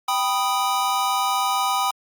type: chord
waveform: square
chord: G augmented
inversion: none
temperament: equal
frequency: 784 / 987.8 / 1244.5 Hz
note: G5 / B5 / D#6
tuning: 0 / 0 / 0 cents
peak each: -25 dBFS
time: 0.08-1.91 s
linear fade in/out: 5 ms
effects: Opus 48 kbps